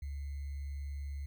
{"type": "tone with sample-and-hold", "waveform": "sine", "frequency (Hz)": 70.4, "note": "C#2", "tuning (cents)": 27, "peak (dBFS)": -37, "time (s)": [0.02, 1.26], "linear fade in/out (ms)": 5, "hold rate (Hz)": 2100, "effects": []}